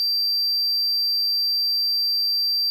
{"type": "tone", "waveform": "triangle", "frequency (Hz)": 4699, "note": "D8", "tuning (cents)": 0, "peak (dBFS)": -18, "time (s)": [0, 2.7], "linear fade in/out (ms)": 0, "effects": []}